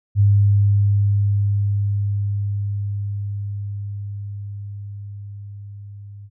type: tone with level ramp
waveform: sine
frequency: 101.3 Hz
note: G#2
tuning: 43 cents flat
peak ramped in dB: -10 to -35 dBFS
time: 0.15-6.3 s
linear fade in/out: 50 ms
effects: none